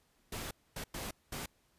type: noise bursts at uneven times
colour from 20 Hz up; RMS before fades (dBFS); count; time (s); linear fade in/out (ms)
pink; -41; 4; 0.32-0.51 / 0.76-0.84 / 0.94-1.11 / 1.32-1.46; 5
effects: pink hiss -72 dBFS RMS until 1.78 s + resampled to 32000 Hz